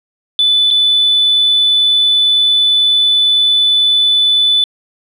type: tone with dropouts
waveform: sine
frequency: 3491 Hz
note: A7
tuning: 14 cents flat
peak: -7 dBFS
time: 0.39-4.64 s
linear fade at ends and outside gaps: 1 ms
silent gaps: 0.705-0.71 s
effects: tanh soft clip ceiling -3 dBFS